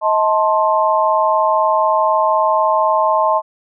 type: chord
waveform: sine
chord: A diminished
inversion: second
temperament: just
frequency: 633.6 / 880 / 1056 Hz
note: Eb5 / A5 / C6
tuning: +31 / 0 / +16 cents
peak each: -16 dBFS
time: 0.01-3.42 s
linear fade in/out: 50 ms
effects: none